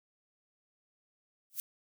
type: noise with exponential growth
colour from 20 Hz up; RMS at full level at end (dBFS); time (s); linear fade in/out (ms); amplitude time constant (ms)
violet; -32; 1.5-1.6; 0; 20
effects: none